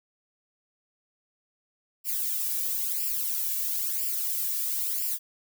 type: noise with flanger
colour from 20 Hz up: violet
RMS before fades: -29 dBFS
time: 2.04-5.19 s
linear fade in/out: 50 ms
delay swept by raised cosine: 0.39 to 1.79 ms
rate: 1 Hz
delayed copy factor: +0.9
effects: none